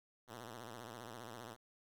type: tone with vibrato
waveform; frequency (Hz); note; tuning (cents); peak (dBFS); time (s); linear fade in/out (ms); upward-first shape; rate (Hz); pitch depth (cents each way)
5% pulse; 116.54; A#2; 0; -37; 0.27-1.57; 50; sine; 15; 140
effects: 11-bit